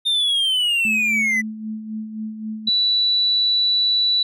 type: linear sweep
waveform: triangle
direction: down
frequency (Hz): 3653 to 1971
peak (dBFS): -15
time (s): 0.05-1.42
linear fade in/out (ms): 20
type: tone with tremolo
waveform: sine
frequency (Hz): 217.4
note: A3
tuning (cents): -21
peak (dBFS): -24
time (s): 0.85-2.69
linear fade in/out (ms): 0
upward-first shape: sine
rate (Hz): 3.8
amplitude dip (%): 55
type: tone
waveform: sine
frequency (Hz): 3951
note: B7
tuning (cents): 0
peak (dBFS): -15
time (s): 2.67-4.23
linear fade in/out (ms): 5
effects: none